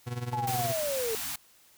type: tone with tremolo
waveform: 40% pulse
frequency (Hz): 121.7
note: B2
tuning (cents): -25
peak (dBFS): -28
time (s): 0.06-0.74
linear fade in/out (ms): 20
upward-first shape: triangle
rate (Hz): 19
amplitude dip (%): 85
type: linear sweep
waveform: sine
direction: down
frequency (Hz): 871 to 430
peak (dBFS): -29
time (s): 0.33-1.15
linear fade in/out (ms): 0
type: band-stop noise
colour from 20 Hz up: white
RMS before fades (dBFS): -35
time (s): 0.47-1.36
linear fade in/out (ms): 5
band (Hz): 300 to 640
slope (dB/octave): 96
effects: white hiss -60 dBFS RMS until 1.77 s